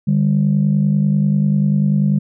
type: tone pair together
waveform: sine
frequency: 148.68 / 198.9 Hz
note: D3 / G3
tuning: +22 / +25 cents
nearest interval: perfect fourth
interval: 503 cents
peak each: -14 dBFS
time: 0.07-2.19 s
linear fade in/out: 10 ms
effects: tanh soft clip ceiling -6 dBFS